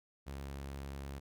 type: tone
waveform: sawtooth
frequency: 69 Hz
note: C#2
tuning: 7 cents flat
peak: -38 dBFS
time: 0.26-1.2 s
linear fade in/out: 20 ms
effects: none